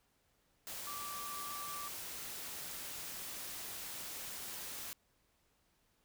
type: tone in noise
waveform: sine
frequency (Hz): 1165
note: D6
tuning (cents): -14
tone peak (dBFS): -44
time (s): 0.87-1.88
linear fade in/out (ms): 0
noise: white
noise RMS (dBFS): -45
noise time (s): 0.67-4.93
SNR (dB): -2
effects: pink hiss -75 dBFS RMS until 6.04 s